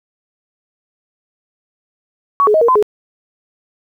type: tone with pitch steps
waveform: sine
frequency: 1123 / 422 / 630 / 469.1 / 1023 / 419.6 Hz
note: C#6 / G#4 / D#5 / A#4 / C6 / G#4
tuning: +22 / +28 / +21 / +11 / -39 / +18 cents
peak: -8 dBFS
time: 2.4-2.826 s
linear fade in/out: 0 ms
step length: 71 ms
effects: 8-bit